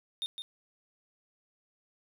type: tone with echo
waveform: triangle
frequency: 3653 Hz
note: A#7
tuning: 36 cents flat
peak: -30 dBFS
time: 0.22-0.26 s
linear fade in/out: 0 ms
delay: 160 ms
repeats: 1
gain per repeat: -6 dB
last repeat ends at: 0.42 s
effects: none